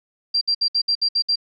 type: tone bursts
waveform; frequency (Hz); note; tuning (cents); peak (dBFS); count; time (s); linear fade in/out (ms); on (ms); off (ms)
sine; 4732; D8; +12; -16; 8; 0.34-1.358; 10; 73; 62
effects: none